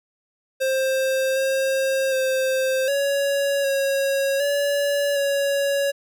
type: tone with pitch steps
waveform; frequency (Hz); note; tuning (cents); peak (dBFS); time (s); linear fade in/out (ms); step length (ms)
square; 528 / 534 / 525 / 560 / 549 / 570 / 560; C5 / C5 / C5 / C#5 / C#5 / C#5 / C#5; +16 / +35 / +6 / +18 / -17 / +48 / +18; -20; 0.6-5.92; 20; 760
effects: none